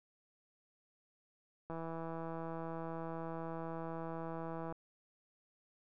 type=click train; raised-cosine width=1 ms; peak=-30 dBFS; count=497; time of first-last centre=1.7-4.724 s; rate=164 Hz; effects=none